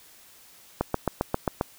click train, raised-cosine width 1 ms, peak -9 dBFS, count 7, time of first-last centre 0.81-1.611 s, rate 7.49 Hz, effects white hiss -53 dBFS RMS until 1.78 s

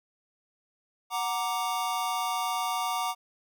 square chord, Gb augmented, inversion none, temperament equal, 740 / 932.3 / 1174.7 Hz, Gb5 / Bb5 / D6, 0 / 0 / 0 cents, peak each -33 dBFS, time 1.1-3.15 s, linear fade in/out 50 ms, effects none

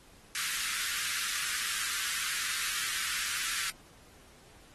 pink high-pass noise, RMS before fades -34 dBFS, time 0.35-3.7 s, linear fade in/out 0 ms, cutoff 1300 Hz, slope 48 dB/octave, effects pink hiss -58 dBFS RMS until 4.74 s + AAC 32 kbps

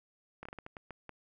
slowing click train, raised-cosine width 0.5 ms, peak -29 dBFS, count 9, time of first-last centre 0.43-1.093 s, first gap 24 ms, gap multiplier 1.34, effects none

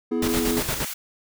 triangle chord, E major, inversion second, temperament equal with one note detuned, 246.9 / 329.6 / 423.1 Hz, B3 / E4 / G#4, 0 / 0 / +32 cents, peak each -23 / -25 / -25 dBFS, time 0.11-0.61 s, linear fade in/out 10 ms
pink noise with tremolo, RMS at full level -26 dBFS, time 0.22-0.85 s, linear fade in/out 5 ms, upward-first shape square, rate 8.6 Hz, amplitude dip 65%
white high-pass noise, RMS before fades -32 dBFS, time 0.28-0.94 s, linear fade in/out 10 ms, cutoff 1000 Hz, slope 12 dB/octave
effects none

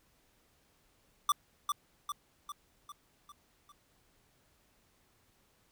square tone with echo, 1172 Hz, D6, 4 cents flat, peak -25 dBFS, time 1.29-1.32 s, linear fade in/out 2 ms, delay 400 ms, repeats 6, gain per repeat -5 dB, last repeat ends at 3.72 s, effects pink hiss -70 dBFS RMS until 5.71 s

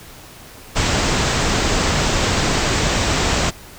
pink low-pass noise, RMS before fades -18 dBFS, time 0.75-3.51 s, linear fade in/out 20 ms, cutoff 8100 Hz, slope 96 dB/octave, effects pink hiss -40 dBFS RMS until 3.78 s

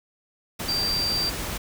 sine tone in noise, 4699 Hz, D8, in tune, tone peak -23 dBFS, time 0.68-1.3 s, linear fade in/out 10 ms, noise pink, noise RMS -31 dBFS, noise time 0.59-1.58 s, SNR +5 dB, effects none

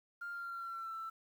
sine tone with pitch glide, 1400 to 1331.4 Hz, F6 to E6, +4 to +17 cents, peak -39 dBFS, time 0.21-1.1 s, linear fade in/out 10 ms, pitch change -87 cents, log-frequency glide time 0.31-0.95 s, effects tanh soft clip ceiling -37 dBFS + 11-bit

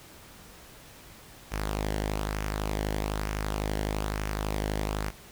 sawtooth tone with flanger, 51.91 Hz, G#1, in tune, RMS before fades -31 dBFS, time 1.51-5.11 s, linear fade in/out 20 ms, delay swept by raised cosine 0.24 to 0.82 ms, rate 1.1 Hz, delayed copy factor -0.5, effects pink hiss -50 dBFS RMS until 5.31 s

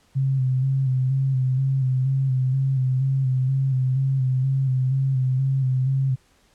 sine tone with vibrato, 131.9 Hz, C3, 14 cents sharp, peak -18 dBFS, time 0.15-6.16 s, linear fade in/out 20 ms, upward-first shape square, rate 2.1 Hz, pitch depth 35 cents each way, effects pink hiss -60 dBFS RMS until 6.54 s + low-pass 10000 Hz 12 dB/octave

